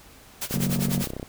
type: noise with tremolo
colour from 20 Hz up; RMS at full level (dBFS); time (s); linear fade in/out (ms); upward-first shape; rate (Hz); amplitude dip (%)
white; -29; 0.41-1.11; 10; sine; 10; 90
type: click train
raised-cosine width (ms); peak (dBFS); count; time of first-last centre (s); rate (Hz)
2; -19; 24; 0.51-1.229; 32
type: chord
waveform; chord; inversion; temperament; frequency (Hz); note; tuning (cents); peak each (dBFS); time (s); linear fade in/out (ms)
triangle; F# major; second; equal with one note detuned; 139.96 / 185 / 233.1; C#3 / F#3 / A#3; +17 / 0 / 0; -25 / -25 / -27; 0.54-1.03; 5
effects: pink hiss -50 dBFS RMS until 1.28 s